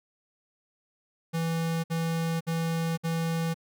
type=tone bursts; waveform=square; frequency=164.81 Hz; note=E3; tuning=in tune; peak=-27 dBFS; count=4; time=1.33-3.544 s; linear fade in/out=20 ms; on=510 ms; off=58 ms; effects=none